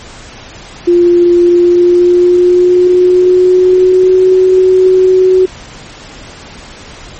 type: tone with pitch glide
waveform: sine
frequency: 349.2 to 372.1 Hz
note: F4 to F#4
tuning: 0 to +10 cents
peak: -3 dBFS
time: 0.87-5.46 s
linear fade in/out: 10 ms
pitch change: +110 cents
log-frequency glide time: 1.47-4.25 s
effects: pink hiss -31 dBFS RMS until 7.19 s + MP3 32 kbps